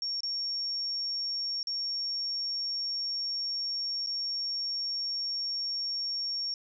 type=tone with dropouts; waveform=sine; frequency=5520 Hz; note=F8; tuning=21 cents flat; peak=-30 dBFS; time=0.02-6.54 s; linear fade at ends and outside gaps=1 ms; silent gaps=0.206-0.233 / 1.63-1.671 / 4.063-4.071 s; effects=none